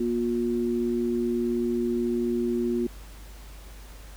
sine tone pair together, 238.6 / 357 Hz, A#3 / F4, +41 / +38 cents, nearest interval perfect fifth, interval 697 cents, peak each -26 dBFS, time 0-2.87 s, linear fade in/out 5 ms, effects added 50 Hz sine -42 dBFS peak until 4.16 s + pink hiss -50 dBFS RMS until 4.16 s

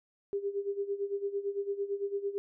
sine tone with tremolo, 400.4 Hz, G4, 37 cents sharp, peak -28 dBFS, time 0.33-2.38 s, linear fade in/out 0 ms, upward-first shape sine, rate 8.9 Hz, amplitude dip 80%, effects none

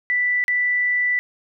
sine tone with dropouts, 1975.5 Hz, B6, in tune, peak -17 dBFS, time 0.1-1.19 s, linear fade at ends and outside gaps 0 ms, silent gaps 0.44-0.481 s, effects none

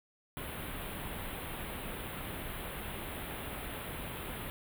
pink band-stop noise, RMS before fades -41 dBFS, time 0.37-4.5 s, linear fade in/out 0 ms, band 3600 to 9500 Hz, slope 48 dB/octave, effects none

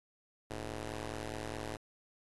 10% pulse ring-modulated tone, 109.7 Hz, A2, 5 cents flat, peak -28 dBFS, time 0.5-1.77 s, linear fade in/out 10 ms, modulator 197 Hz, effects AAC 32 kbps

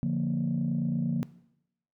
sine chord, Bb major, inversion first, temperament just, 145.68 / 174.81 / 233.1 Hz, D3 / F3 / Bb3, -14 / +2 / 0 cents, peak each -29 dBFS, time 0.03-1.23 s, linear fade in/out 0 ms, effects noise-tail reverb RT60 0.8 s tail -20 dB re dry + tanh soft clip ceiling -20 dBFS

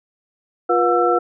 sine tone cluster, 351.3 / 485.5 / 719 / 1335 Hz, F4 / B4 / F#5 / E6, +10 / -30 / -50 / +22 cents, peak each -19 dBFS, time 0.69-1.19 s, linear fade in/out 10 ms, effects none

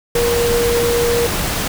sine tone in noise, 473.6 Hz, A#4, 27 cents sharp, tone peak -14 dBFS, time 0.15-1.27 s, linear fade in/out 5 ms, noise pink, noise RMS -20 dBFS, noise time 0.15-1.68 s, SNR +3 dB, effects none

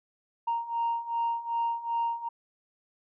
sine beating tone pair, 929 / 931.6 Hz, A#5 / A#5, -6 / -1 cents, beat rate 2.6 Hz, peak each -31 / -28 dBFS, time 0.47-2.29 s, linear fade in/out 10 ms, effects tanh soft clip ceiling -22 dBFS

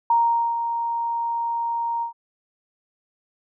sine tone with ADSR envelope, 932.3 Hz, A#5, in tune, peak -14 dBFS, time 0.1-2.13 s, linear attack 4 ms, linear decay 450 ms, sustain -8 dB, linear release 110 ms, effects none

